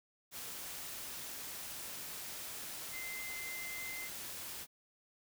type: tone in noise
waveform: sine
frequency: 2073 Hz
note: C7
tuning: 17 cents flat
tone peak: -43 dBFS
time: 2.91-4.1 s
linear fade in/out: 50 ms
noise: white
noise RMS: -45 dBFS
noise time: 0.31-4.67 s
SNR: -1 dB
effects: none